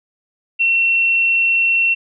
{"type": "tone", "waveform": "sine", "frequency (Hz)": 2715, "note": "F7", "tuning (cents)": -50, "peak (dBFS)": -12, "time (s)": [0.59, 1.95], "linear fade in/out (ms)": 20, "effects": []}